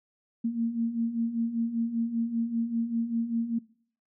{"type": "beating tone pair", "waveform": "sine", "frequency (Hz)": [227.3, 232.4], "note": ["A#3", "A#3"], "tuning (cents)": [-43, -5], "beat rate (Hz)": 5.1, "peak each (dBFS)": [-32, -27], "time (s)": [0.44, 3.59], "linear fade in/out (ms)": 10, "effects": ["noise-tail reverb RT60 0.6 s tail -24 dB re dry"]}